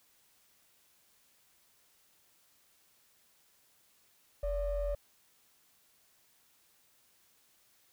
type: ring-modulated tone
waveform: triangle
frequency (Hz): 311.1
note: D#4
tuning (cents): 0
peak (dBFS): -25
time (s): 4.43-4.95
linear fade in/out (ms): 5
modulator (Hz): 266
effects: tanh soft clip ceiling -24 dBFS + white hiss -68 dBFS RMS until 7.92 s